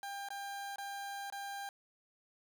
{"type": "tone with dropouts", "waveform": "30% pulse", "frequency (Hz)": 798, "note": "G5", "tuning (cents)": 31, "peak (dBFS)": -38, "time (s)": [0.03, 1.69], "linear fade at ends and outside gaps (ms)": 1, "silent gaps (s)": [[0.287, 0.304], [0.759, 0.783], [1.301, 1.324]], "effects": []}